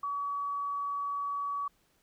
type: tone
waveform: sine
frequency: 1136 Hz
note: C#6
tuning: 42 cents sharp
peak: -31 dBFS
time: 0.03-1.68 s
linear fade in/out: 5 ms
effects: pink hiss -70 dBFS RMS until 2.02 s